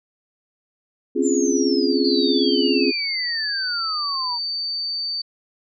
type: chord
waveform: sine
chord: Db major seventh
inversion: third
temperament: just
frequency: 259.9 / 277.2 / 346.5 / 415.8 Hz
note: C4 / Db4 / F4 / Ab4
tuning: -11 / 0 / -14 / +2 cents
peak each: -22 dBFS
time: 1.15-2.92 s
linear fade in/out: 20 ms
type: exponential sweep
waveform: sine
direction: down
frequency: 7370 to 932.3 Hz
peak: -26 dBFS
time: 1.22-4.39 s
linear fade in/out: 50 ms
type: tone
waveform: sine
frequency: 4583 Hz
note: D8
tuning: 43 cents flat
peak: -23 dBFS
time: 2.04-5.22 s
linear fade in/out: 10 ms
effects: none